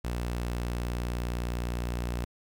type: tone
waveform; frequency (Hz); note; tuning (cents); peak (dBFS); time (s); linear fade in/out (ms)
sawtooth; 59.8; A#1; +45; -26; 0.04-2.25; 10
effects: 10-bit